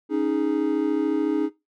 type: chord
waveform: triangle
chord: C# suspended second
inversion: none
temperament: equal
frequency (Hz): 277.2 / 311.1 / 415.3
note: C#4 / D#4 / G#4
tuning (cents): 0 / 0 / 0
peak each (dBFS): -24 / -21 / -25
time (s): 0.09-1.5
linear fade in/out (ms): 50
effects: noise-tail reverb RT60 0.2 s tail -17 dB re dry